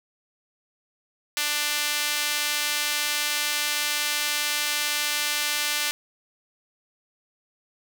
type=tone with high-pass filter; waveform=sawtooth; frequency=295.6 Hz; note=D4; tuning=11 cents sharp; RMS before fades=-26 dBFS; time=1.37-5.91 s; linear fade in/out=0 ms; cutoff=2300 Hz; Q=0.8; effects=none